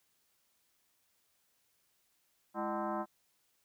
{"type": "tone with frequency modulation", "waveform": "sine", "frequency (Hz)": 210.3, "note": "G#3", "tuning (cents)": 22, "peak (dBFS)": -33, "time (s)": [2.54, 3.06], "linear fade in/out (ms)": 50, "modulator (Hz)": 273, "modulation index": 3.8, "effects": ["white hiss -75 dBFS RMS until 3.64 s"]}